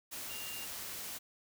sine tone in noise, 2794 Hz, F7, in tune, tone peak -46 dBFS, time 0.29-0.66 s, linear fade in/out 20 ms, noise white, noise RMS -43 dBFS, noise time 0.11-1.19 s, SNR -6 dB, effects none

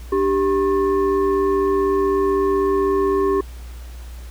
sine tone with frequency modulation, 392 Hz, G4, in tune, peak -15 dBFS, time 0.12-3.41 s, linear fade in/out 5 ms, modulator 688 Hz, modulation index 0.73, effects added 60 Hz sine -32 dBFS peak until 4.3 s + pink hiss -46 dBFS RMS until 4.3 s

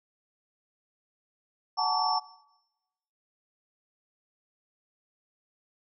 sine tone cluster, 743 / 863 / 907 / 1141 / 5380 Hz, F#5 / A5 / A#5 / C#6 / E8, +7 / -34 / -48 / +50 / +34 cents, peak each -31 dBFS, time 1.77-2.2 s, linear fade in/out 20 ms, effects noise-tail reverb RT60 1.0 s tail -21 dB re dry

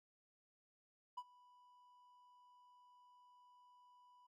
triangle tone with ADSR envelope, 987.8 Hz, B5, in tune, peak -40 dBFS, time 1.17-4.27 s, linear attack 10 ms, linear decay 48 ms, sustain -23 dB, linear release 9 ms, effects none

